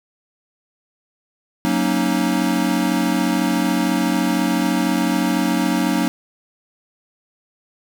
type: chord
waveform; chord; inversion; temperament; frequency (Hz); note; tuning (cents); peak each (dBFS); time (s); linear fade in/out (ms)
square; D# minor seventh; first; equal; 185 / 233.1 / 277.2 / 311.1; F#3 / A#3 / C#4 / D#4; 0 / 0 / 0 / 0; -23; 1.65-6.08; 0
effects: none